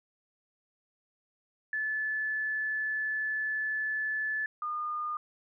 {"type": "tone pair in turn", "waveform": "sine", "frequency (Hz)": [1734, 1217.4], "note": ["A6", "D#6"], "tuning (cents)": [-26, -38], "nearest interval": "tritone", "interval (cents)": 612, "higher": "first", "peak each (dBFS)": [-29, -31], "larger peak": "first", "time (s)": [[1.73, 4.46], [4.62, 5.17]], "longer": "first", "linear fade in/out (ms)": 2, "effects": []}